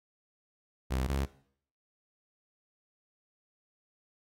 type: tone pair in turn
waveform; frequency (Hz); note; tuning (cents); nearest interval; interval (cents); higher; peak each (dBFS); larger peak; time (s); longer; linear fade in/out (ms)
sawtooth; 64.9 / 68.29; C2 / C#2; -13 / -25; minor second; 88; second; -25; neither; 0.9-1.08 / 1.08-1.26; neither; 20
effects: noise-tail reverb RT60 0.6 s tail -19 dB re dry + AAC 48 kbps